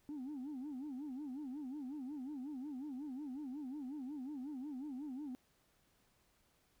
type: tone with vibrato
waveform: sine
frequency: 275.8 Hz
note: C#4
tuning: 9 cents flat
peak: -40 dBFS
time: 0.09-5.35 s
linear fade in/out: 0 ms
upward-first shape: sine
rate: 5.5 Hz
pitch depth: 180 cents each way
effects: tanh soft clip ceiling -40 dBFS + pink hiss -74 dBFS RMS until 6.8 s